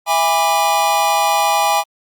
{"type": "chord", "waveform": "square", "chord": "E dominant seventh", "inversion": "none", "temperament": "equal with one note detuned", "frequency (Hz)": [659.3, 816.8, 987.8, 1174.7], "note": ["E5", "G#5", "B5", "D6"], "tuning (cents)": [0, -29, 0, 0], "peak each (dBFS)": [-22, -16, -21, -22], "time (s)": [0.06, 1.84], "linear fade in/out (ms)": 50, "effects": ["Opus 48 kbps"]}